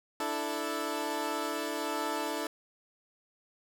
15% pulse chord, D suspended second, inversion none, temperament equal, 293.7 / 329.6 / 440 Hz, D4 / E4 / A4, 0 / 0 / 0 cents, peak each -30 dBFS, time 0.2-2.47 s, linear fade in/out 2 ms, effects none

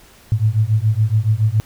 sine beating tone pair, 105.3 / 112.4 Hz, G#2 / A2, +24 / +37 cents, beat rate 7.1 Hz, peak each -16 dBFS, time 0.32-1.6 s, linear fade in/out 0 ms, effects pink hiss -47 dBFS RMS until 1.65 s

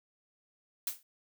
blue noise with exponential decay, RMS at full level -30 dBFS, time 0.87-1.03 s, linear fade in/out 2 ms, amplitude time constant 33 ms, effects none

